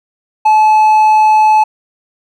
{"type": "tone with hard clipping", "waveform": "sine", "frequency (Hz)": 862, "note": "A5", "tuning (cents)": -36, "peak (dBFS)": -6, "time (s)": [0.45, 1.64], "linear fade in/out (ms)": 10, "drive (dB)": 3, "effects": []}